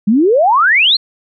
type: exponential sweep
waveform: sine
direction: up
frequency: 194.5 to 4360 Hz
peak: -7 dBFS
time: 0.07-0.97 s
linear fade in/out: 10 ms
effects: none